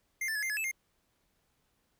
square tone with pitch steps, 2099 / 1768 / 1696 / 2099 / 1703 / 2623 / 2119 Hz, C7 / A6 / G#6 / C7 / G#6 / E7 / C7, +5 / +8 / +36 / +5 / +43 / -9 / +21 cents, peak -32 dBFS, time 0.21-0.714 s, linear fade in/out 5 ms, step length 72 ms, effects pink hiss -75 dBFS RMS until 1.99 s

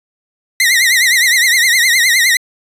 sawtooth tone with vibrato, 1975.5 Hz, B6, in tune, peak -5 dBFS, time 0.6-2.37 s, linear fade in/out 2 ms, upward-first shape triangle, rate 9.7 Hz, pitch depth 150 cents each way, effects resampled to 32000 Hz

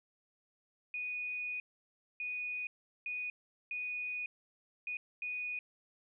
sine tone bursts at uneven times, 2474 Hz, D#7, 10 cents flat, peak -36 dBFS, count 6, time 0.94-1.6 / 2.2-2.67 / 3.06-3.3 / 3.71-4.26 / 4.87-4.97 / 5.22-5.59 s, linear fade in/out 2 ms, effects none

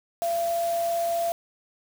sine tone in noise, 680 Hz, F5, 46 cents flat, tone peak -23 dBFS, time 0.22-1.32 s, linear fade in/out 0 ms, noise white, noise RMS -39 dBFS, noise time 0.22-1.32 s, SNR +13 dB, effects none

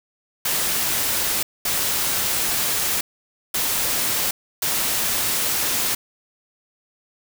white noise bursts at uneven times, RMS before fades -22 dBFS, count 4, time 0.45-1.43 / 1.65-3.01 / 3.54-4.31 / 4.62-5.95 s, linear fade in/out 5 ms, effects none

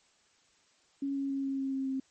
sine tone with pitch steps, 277.2 / 275.3 / 273.4 / 271.5 / 269.6 / 267.8 / 265.9 Hz, C#4 / C#4 / C#4 / C#4 / C#4 / C4 / C4, 0 / -12 / -24 / -36 / -48 / +40 / +28 cents, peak -30 dBFS, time 1.02-2 s, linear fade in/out 5 ms, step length 140 ms, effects white hiss -67 dBFS RMS until 2.1 s + MP3 32 kbps

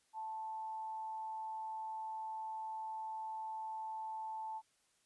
sine tone with amplitude modulation, 880 Hz, A5, in tune, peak -39 dBFS, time 0.13-4.62 s, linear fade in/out 50 ms, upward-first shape sine, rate 188 Hz, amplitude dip 30%, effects white hiss -75 dBFS RMS until 5.05 s + resampled to 24000 Hz

